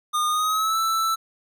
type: tone with pitch glide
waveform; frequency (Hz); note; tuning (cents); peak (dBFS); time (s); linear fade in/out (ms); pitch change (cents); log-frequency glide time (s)
square; 1220 to 1322.8; D#6 to E6; -34 to +6; -21; 0.13-1.16; 20; +140; 0.28-0.78
effects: none